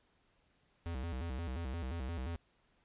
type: tone with vibrato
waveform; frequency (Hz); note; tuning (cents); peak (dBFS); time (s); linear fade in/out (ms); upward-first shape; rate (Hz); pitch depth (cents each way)
square; 73.7; D2; +7; -38; 0.86-2.36; 0; square; 5.7; 240
effects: pink hiss -73 dBFS RMS until 2.84 s + resampled to 8000 Hz